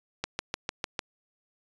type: click train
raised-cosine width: 0.2 ms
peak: -12 dBFS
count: 6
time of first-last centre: 0.24-0.992 s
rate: 6.65 Hz
effects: resampled to 22050 Hz